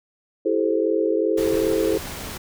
sine chord, A minor seventh, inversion second, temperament equal with one note detuned, 329.6 / 392 / 434.7 / 523.3 Hz, E4 / G4 / A4 / C5, 0 / 0 / -21 / 0 cents, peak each -23 / -25 / -22 / -25 dBFS, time 0.45-1.98 s, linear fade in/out 10 ms
pink noise, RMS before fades -33 dBFS, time 1.37-2.38 s, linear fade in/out 10 ms
effects none

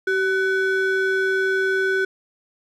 triangle ring-modulated tone, 941 Hz, A#5, 16 cents sharp, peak -13 dBFS, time 0.07-2.05 s, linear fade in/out 5 ms, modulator 558 Hz, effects none

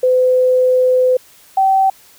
sine tone pair in turn, 508 / 770.7 Hz, B4 / G5, +49 / -30 cents, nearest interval perfect fifth, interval 721 cents, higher second, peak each -9 dBFS, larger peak neither, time 0.03-1.17 / 1.57-1.9 s, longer first, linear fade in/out 5 ms, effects white hiss -46 dBFS RMS until 2.18 s

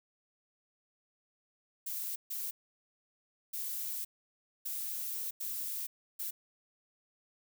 violet noise bursts at uneven times, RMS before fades -38 dBFS, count 6, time 1.86-2.16 / 2.3-2.51 / 3.53-4.05 / 4.65-5.31 / 5.4-5.87 / 6.19-6.31 s, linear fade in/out 10 ms, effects none

